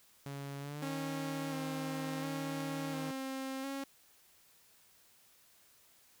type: tone with pitch glide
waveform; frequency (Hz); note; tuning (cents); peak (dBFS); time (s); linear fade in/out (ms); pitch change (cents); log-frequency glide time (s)
sawtooth; 140 to 155.34; C#3 to D#3; +18 to -2; -37; 0.26-3.11; 2; +180; 0.6-0.93
type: tone with vibrato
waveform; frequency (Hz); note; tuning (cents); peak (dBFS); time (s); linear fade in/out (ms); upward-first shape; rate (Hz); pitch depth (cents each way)
sawtooth; 270; C#4; -45; -34; 0.82-3.84; 5; square; 0.71; 25
effects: white hiss -65 dBFS RMS until 6.2 s